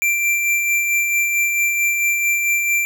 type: tone with tremolo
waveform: square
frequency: 2356 Hz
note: D7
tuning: 5 cents sharp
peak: -15 dBFS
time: 0.02-2.85 s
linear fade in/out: 0 ms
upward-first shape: sine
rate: 4.5 Hz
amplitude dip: 35%
effects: none

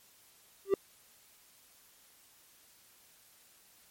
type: tone with exponential growth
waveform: triangle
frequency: 392 Hz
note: G4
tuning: in tune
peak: -17 dBFS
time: 0.65-0.74 s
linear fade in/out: 2 ms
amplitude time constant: 19 ms
effects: white hiss -62 dBFS RMS until 3.9 s + MP3 64 kbps

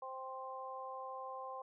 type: harmonic tone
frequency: 262 Hz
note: C4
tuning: 2 cents sharp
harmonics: 2 / 3 / 4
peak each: -48 / -48 / -46 dBFS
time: 0.02-1.62 s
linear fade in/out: 5 ms
effects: none

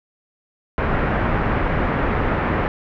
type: low-pass noise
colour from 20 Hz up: pink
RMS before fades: -20 dBFS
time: 0.78-2.68 s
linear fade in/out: 0 ms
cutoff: 2000 Hz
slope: 24 dB/octave
effects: none

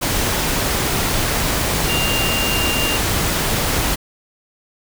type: tone in noise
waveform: sine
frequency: 2794 Hz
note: F7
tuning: in tune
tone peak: -21 dBFS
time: 1.88-2.98 s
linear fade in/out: 20 ms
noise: pink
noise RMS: -19 dBFS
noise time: 0.01-3.96 s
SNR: -5 dB
effects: none

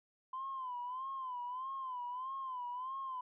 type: tone with vibrato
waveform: sine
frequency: 1024 Hz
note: C6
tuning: 38 cents flat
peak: -38 dBFS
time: 0.33-3.21 s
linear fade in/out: 5 ms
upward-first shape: sine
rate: 1.6 Hz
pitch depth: 94 cents each way
effects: tanh soft clip ceiling -34 dBFS

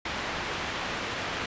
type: low-pass noise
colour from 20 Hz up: white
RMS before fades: -33 dBFS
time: 0.05-1.46 s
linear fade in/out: 5 ms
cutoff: 2400 Hz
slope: 12 dB/octave
effects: resampled to 16000 Hz

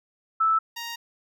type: tone pair in turn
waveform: sine / 10% pulse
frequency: 1315 / 934.7 Hz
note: E6 / A#5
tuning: -5 / +4 cents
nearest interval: tritone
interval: 591 cents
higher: first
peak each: -18 / -24 dBFS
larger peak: first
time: 0.4-0.59 / 0.76-0.96 s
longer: second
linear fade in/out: 10 ms
effects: none

